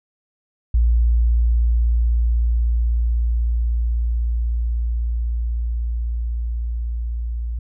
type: tone with level ramp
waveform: sine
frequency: 58.1 Hz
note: A#1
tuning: 5 cents flat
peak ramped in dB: -12 to -22 dBFS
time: 0.74-7.59 s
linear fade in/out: 5 ms
effects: none

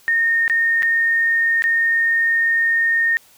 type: tone with dropouts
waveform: sine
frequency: 1837 Hz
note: A#6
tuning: 26 cents flat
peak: -14 dBFS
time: 0.08-3.17 s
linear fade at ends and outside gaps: 0 ms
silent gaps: 0.479-0.498 / 0.823-0.83 / 1.622-1.64 s
effects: white hiss -51 dBFS RMS until 3.37 s

